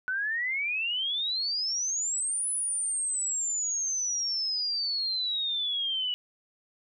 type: exponential two-way sweep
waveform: sine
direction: up then down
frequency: 1480 to 10110 to 2927 Hz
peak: -27 dBFS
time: 0.08-6.14 s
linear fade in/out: 0 ms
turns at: 2.49 s
effects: none